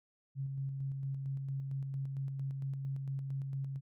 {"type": "tone with tremolo", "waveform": "sine", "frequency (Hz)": 136.3, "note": "C#3", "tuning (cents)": -29, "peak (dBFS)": -34, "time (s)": [0.35, 3.81], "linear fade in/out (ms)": 50, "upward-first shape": "square", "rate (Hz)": 4.4, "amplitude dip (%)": 30, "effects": []}